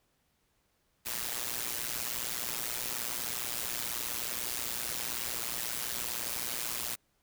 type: noise with amplitude modulation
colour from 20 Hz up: white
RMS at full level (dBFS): -32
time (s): 1.05-6.96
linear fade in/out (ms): 20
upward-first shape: sine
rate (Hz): 119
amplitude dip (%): 85
effects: pink hiss -74 dBFS RMS until 7.22 s